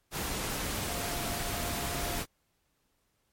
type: tone in noise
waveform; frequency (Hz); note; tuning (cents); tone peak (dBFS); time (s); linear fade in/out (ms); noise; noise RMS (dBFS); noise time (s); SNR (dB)
sine; 698.5; F5; 0; -41; 0.87-2.21; 50; pink; -34; 0.11-2.26; -10
effects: pink hiss -75 dBFS RMS until 3.32 s + MP3 64 kbps